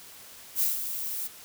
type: noise with ADSR envelope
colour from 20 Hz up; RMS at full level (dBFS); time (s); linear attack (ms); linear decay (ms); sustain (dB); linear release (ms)
violet; -24; 0.55-1.28; 58; 170; -9; 16
effects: white hiss -48 dBFS RMS until 1.44 s